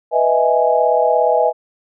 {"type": "chord", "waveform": "sine", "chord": "E major seventh", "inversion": "second", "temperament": "equal", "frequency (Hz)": [493.9, 622.3, 659.3, 830.6], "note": ["B4", "D#5", "E5", "G#5"], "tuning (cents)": [0, 0, 0, 0], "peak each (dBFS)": -17, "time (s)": [0.11, 1.53], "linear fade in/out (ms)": 50, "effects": []}